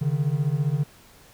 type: beating tone pair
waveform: triangle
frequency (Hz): 138.59 / 153.59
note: C#3 / D#3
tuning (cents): 0 / -22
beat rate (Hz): 15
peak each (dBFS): -22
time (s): 0.01-0.84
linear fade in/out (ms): 10
effects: pink hiss -52 dBFS RMS until 1.33 s